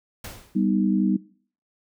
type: noise with exponential decay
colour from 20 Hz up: pink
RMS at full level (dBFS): -34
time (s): 0.24-0.7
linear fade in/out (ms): 5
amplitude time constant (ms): 98
type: chord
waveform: sine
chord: G augmented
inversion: none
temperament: equal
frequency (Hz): 196 / 246.9 / 311.1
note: G3 / B3 / D#4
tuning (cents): 0 / 0 / 0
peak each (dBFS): -21 / -25 / -25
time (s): 0.55-1.17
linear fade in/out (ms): 10
effects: noise-tail reverb RT60 0.5 s tail -21 dB re dry